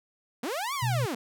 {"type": "linear two-way sweep", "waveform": "sawtooth", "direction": "up then down", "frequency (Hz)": [210, 1174.7, 210], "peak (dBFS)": -26, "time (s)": [0.43, 1.15], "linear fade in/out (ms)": 5, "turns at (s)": 0.74}
{"type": "tone", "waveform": "sine", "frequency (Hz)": 123.47, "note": "B2", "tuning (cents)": 0, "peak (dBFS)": -25, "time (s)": [0.82, 1.06], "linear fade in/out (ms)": 10}
{"effects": []}